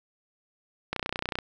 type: click train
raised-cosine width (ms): 0.3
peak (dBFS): -13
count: 15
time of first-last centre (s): 0.93-1.388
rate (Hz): 30.6
effects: none